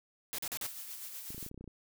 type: noise bursts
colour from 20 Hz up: white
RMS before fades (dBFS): -38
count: 4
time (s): 0.33-0.666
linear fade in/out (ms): 0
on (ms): 54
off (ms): 40
type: noise with tremolo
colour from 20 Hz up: blue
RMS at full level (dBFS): -43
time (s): 0.64-1.49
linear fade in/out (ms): 2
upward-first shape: sine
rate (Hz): 8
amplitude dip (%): 40
type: clicks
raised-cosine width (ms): 3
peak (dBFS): -34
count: 11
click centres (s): 1.305 / 1.346 / 1.38 / 1.428 / 1.464 / 1.514 / 1.544 / 1.577 / 1.61 / 1.642 / 1.677
effects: none